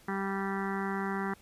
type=harmonic tone; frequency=195.3 Hz; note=G3; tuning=6 cents flat; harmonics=1 / 2 / 4 / 5 / 6 / 7 / 8 / 9 / 10; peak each=-34 / -37 / -40 / -41 / -42 / -42 / -43 / -44 / -44 dBFS; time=0.08-1.34 s; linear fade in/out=5 ms; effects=pink hiss -59 dBFS RMS until 1.41 s + resampled to 32000 Hz